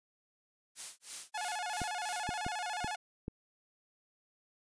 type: noise with tremolo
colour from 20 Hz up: blue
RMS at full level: -39 dBFS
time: 0.75-2.4 s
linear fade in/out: 50 ms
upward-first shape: sine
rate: 3.1 Hz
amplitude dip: 100%
type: tone with vibrato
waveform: sawtooth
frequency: 784 Hz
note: G5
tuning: in tune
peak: -32 dBFS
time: 1.34-2.96 s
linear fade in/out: 10 ms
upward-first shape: square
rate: 14 Hz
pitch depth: 150 cents each way
type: clicks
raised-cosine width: 3 ms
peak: -25 dBFS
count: 5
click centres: 1.817 / 2.291 / 2.465 / 2.845 / 3.281 s
effects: resampled to 22050 Hz